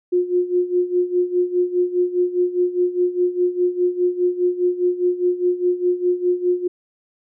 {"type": "tone with tremolo", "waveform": "sine", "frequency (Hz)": 357.8, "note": "F4", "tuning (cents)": 42, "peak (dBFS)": -13, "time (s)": [0.12, 6.68], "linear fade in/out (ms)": 10, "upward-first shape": "sine", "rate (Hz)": 4.9, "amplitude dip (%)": 80, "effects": []}